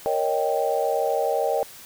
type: chord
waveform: sine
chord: Eb dominant seventh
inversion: second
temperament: equal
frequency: 466.2 / 554.4 / 622.3 / 784 Hz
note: Bb4 / Db5 / Eb5 / G5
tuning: 0 / 0 / 0 / 0 cents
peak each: -26 dBFS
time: 0.06-1.63 s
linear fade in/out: 0 ms
effects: white hiss -44 dBFS RMS until 1.85 s